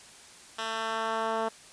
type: tone with band-pass filter sweep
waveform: 10% pulse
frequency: 223.5 Hz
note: A3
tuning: 27 cents sharp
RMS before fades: -31 dBFS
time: 0.58-1.49 s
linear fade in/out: 10 ms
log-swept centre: 2700 to 670 Hz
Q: 0.76
effects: white hiss -51 dBFS RMS until 1.72 s + resampled to 22050 Hz